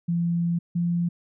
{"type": "tone pair in turn", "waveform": "sine", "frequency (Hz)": [170.7, 172.38], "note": ["F3", "F3"], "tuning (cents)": [-39, -22], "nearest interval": "unison", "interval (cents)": 17, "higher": "second", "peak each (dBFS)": -21, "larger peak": "neither", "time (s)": [[0.08, 0.59], [0.75, 1.09]], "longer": "first", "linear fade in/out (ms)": 10, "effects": []}